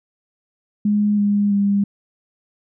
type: tone with pitch steps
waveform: sine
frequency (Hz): 207.7 / 204.2 / 200.9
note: G#3 / G#3 / G3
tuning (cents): 0 / -29 / +43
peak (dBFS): -14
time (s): 0.85-1.84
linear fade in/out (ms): 5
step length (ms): 330
effects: none